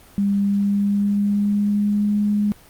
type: tone with pitch glide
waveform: sine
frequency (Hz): 200.3 to 207.1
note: G3 to G#3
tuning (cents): +38 to -5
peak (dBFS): -16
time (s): 0.18-2.52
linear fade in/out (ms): 0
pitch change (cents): +57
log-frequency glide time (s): 0.43-2.13
effects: pink hiss -48 dBFS RMS until 2.69 s + Opus 24 kbps